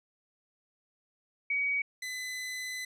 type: tone pair in turn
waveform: sine / sawtooth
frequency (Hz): 2260 / 2013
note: C#7 / B6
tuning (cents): +33 / +33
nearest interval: major second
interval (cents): 200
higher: first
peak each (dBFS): -27 / -32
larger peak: first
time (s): 1.5-1.82 / 2.02-2.85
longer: second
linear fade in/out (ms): 5
effects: low-pass 12000 Hz 12 dB/octave